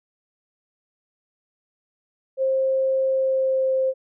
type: tone with pitch glide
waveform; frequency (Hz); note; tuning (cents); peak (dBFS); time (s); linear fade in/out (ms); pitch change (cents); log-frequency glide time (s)
sine; 530 to 525.7; C5 to C5; +22 to +8; -18; 2.37-3.94; 50; -14; 3.08-3.75
effects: none